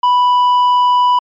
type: tone with tanh clipping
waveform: sine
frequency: 987.8 Hz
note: B5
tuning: in tune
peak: -9 dBFS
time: 0.03-1.19 s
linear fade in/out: 5 ms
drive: 5 dB
effects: MP3 64 kbps